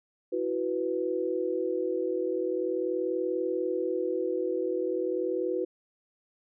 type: chord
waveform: sine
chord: E suspended second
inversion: none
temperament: equal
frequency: 329.6 / 370 / 493.9 Hz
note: E4 / F#4 / B4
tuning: 0 / 0 / 0 cents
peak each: -33 / -30 / -31 dBFS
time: 0.32-5.65 s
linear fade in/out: 10 ms
effects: none